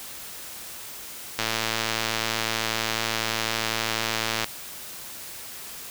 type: click train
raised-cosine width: 0.2 ms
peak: -7 dBFS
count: 343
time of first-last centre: 1.39-4.444 s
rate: 112 Hz
effects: white hiss -39 dBFS RMS until 5.9 s